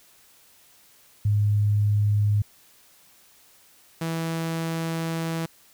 sine / sawtooth tone pair in turn, 103.83 / 163.97 Hz, G#2 / E3, 0 / -9 cents, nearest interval minor sixth, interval 791 cents, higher second, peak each -18 / -22 dBFS, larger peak first, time 1.25-2.42 / 4.01-5.46 s, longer second, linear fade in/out 5 ms, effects white hiss -56 dBFS RMS until 5.73 s

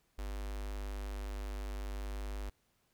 square tone with notch filter, 50.3 Hz, G1, 45 cents sharp, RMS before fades -40 dBFS, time 0.18-2.5 s, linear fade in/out 10 ms, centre 140 Hz, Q 0.84, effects pink hiss -75 dBFS RMS until 2.93 s

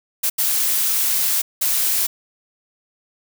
blue noise bursts at uneven times, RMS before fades -19 dBFS, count 3, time 0.23-0.3 / 0.38-1.42 / 1.61-2.07 s, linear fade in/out 10 ms, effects none

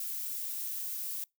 violet noise, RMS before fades -37 dBFS, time 0-1.24 s, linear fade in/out 2 ms, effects noise-tail reverb RT60 0.2 s tail -25 dB re dry

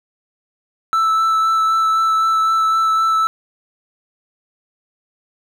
triangle tone with vibrato, 1318.5 Hz, E6, in tune, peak -11 dBFS, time 0.93-3.27 s, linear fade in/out 0 ms, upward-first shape sine, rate 3.9 Hz, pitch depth 10 cents each way, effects none

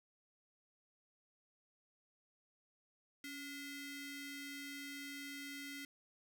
sawtooth ring-modulated tone, 1156 Hz, D6, 28 cents flat, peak -39 dBFS, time 3.24-5.85 s, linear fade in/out 2 ms, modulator 877 Hz, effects none

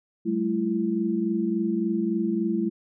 sine tone cluster, 192 / 215.5 / 335.9 Hz, G3 / A3 / E4, -36 / -36 / +33 cents, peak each -29 / -26 / -26 dBFS, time 0.25-2.7 s, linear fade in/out 20 ms, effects none

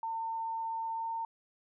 sine tone with pitch glide, 904 to 909.8 Hz, A5 to A#5, +47 to -42 cents, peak -33 dBFS, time 0.03-1.25 s, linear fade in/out 2 ms, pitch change +11 cents, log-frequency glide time 0.96-1.06 s, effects none

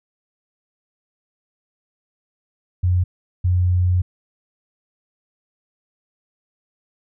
sine tone bursts at uneven times, 90.1 Hz, F#2, 45 cents flat, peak -14 dBFS, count 2, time 2.83-3.04 / 3.44-4.02 s, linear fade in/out 10 ms, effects none

